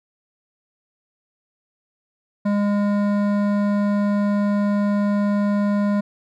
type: tone with hard clipping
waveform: triangle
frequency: 204.2 Hz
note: G#3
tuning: 29 cents flat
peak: -19 dBFS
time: 2.45-6.01 s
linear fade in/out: 10 ms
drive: 17 dB
effects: none